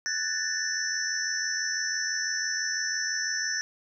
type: tone cluster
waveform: sine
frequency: 1495 / 1709 / 1795 / 5400 / 5970 Hz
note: F#6 / G#6 / A6 / E8 / F#8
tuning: +17 / +49 / +34 / +41 / +15 cents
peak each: -38 / -34 / -33 / -33 / -32 dBFS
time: 0.06-3.61 s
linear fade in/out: 0 ms
effects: none